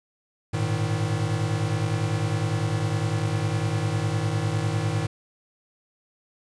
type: chord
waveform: square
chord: Ab suspended second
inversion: none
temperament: equal with one note detuned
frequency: 103.83 / 113.75 / 155.56 Hz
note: Ab2 / Bb2 / Eb3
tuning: 0 / -42 / 0 cents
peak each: -28 / -28 / -29 dBFS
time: 0.53-5.07 s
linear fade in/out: 10 ms
effects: resampled to 22050 Hz + 9-bit